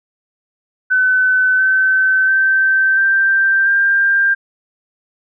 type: tone with pitch steps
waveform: sine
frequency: 1513 / 1532.3 / 1551.9 / 1571.8 / 1591.9 Hz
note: F#6 / G6 / G6 / G6 / G6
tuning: +38 / -40 / -18 / +4 / +26 cents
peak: -10 dBFS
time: 0.9-4.35 s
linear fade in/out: 20 ms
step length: 690 ms
effects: none